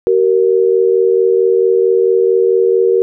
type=tone pair together; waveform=sine; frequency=381 / 465.5 Hz; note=G4 / A#4; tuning=-49 / -2 cents; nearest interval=minor third; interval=347 cents; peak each=-11 dBFS; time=0.07-3.02 s; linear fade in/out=0 ms; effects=none